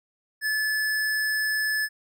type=tone; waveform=square; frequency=1729 Hz; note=A6; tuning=31 cents flat; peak=-24 dBFS; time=0.41-1.89 s; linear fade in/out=50 ms; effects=none